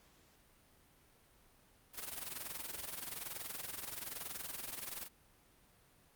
white noise with amplitude modulation, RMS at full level -41 dBFS, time 1.93-5.09 s, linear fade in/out 50 ms, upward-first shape sine, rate 21.1 Hz, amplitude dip 75%, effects pink hiss -67 dBFS RMS until 6.15 s + Opus 48 kbps

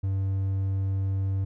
triangle tone, 96.7 Hz, G2, 23 cents flat, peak -22 dBFS, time 0.03-1.45 s, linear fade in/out 10 ms, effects none

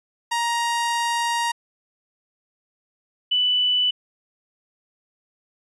sawtooth / sine tone pair in turn, 939 / 2981 Hz, A#5 / F#7, +12 / +12 cents, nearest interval octave + minor sixth, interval 2000 cents, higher second, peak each -17 dBFS, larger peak neither, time 0.31-1.52 / 3.31-3.91 s, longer first, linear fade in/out 10 ms, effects resampled to 24000 Hz

